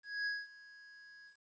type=tone with ADSR envelope; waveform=square; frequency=1661.2 Hz; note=G#6; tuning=in tune; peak=-34 dBFS; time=0.03-1.37 s; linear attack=230 ms; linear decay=210 ms; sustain=-21 dB; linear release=100 ms; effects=resampled to 16000 Hz + 12-bit